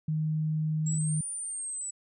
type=tone; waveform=sine; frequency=155.56 Hz; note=D#3; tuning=in tune; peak=-26 dBFS; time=0.08-1.21 s; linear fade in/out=5 ms
type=exponential two-way sweep; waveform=sine; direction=up then down; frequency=7530 to 9397 to 7850 Hz; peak=-33 dBFS; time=0.86-1.91 s; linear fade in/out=10 ms; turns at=1.26 s
effects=none